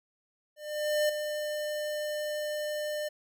square tone with ADSR envelope, 601 Hz, D5, 40 cents sharp, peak -24 dBFS, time 0.56-3.09 s, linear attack 530 ms, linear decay 7 ms, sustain -8 dB, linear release 12 ms, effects none

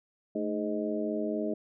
harmonic tone with a mistuned harmonic, 104 Hz, G#2, 3 cents sharp, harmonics 2 / 3 / 4 / 5 / 6, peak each -34 / -34 / -35 / -42 / -35 dBFS, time 0.35-1.54 s, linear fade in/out 5 ms, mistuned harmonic 2, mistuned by +85 cents, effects none

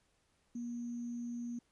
sine tone with sample-and-hold, 238.5 Hz, A#3, 40 cents sharp, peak -38 dBFS, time 0.55-1.59 s, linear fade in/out 5 ms, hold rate 6300 Hz, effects pink hiss -75 dBFS RMS until 1.71 s + resampled to 24000 Hz

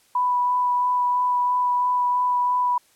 sine tone with vibrato, 987.8 Hz, B5, in tune, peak -18 dBFS, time 0.15-2.78 s, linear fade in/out 5 ms, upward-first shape sine, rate 3 Hz, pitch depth 10 cents each way, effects white hiss -59 dBFS RMS until 2.95 s + low-pass 12000 Hz 12 dB/octave

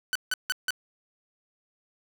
sawtooth tone bursts, 1500 Hz, F#6, 23 cents sharp, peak -21 dBFS, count 4, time 0.13-0.706 s, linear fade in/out 0 ms, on 24 ms, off 160 ms, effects none

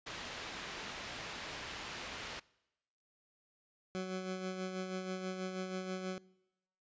white low-pass noise, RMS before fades -45 dBFS, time 0.06-2.4 s, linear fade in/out 10 ms, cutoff 3400 Hz, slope 12 dB/octave
20% pulse tone with tremolo, 186.3 Hz, F#3, 12 cents sharp, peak -31 dBFS, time 3.95-6.18 s, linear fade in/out 0 ms, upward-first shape sine, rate 6.2 Hz, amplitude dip 45%
effects noise-tail reverb RT60 0.9 s tail -23 dB re dry + resampled to 16000 Hz

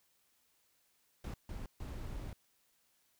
brown noise bursts at uneven times, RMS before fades -43 dBFS, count 3, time 1.24-1.34 / 1.49-1.66 / 1.8-2.33 s, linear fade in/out 2 ms, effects white hiss -74 dBFS RMS until 3.19 s

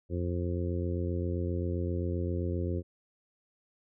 harmonic tone, 87.6 Hz, F2, 6 cents sharp, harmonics 1 / 2 / 3 / 4 / 5 / 6, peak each -31 / -38 / -39 / -37 / -41 / -42 dBFS, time 0.09-2.83 s, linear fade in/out 50 ms, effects none

